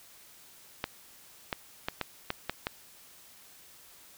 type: clicks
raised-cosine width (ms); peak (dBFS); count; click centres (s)
0.3; -14; 7; 0.841 / 1.528 / 1.885 / 2.013 / 2.304 / 2.496 / 2.669
effects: white hiss -55 dBFS RMS until 4.17 s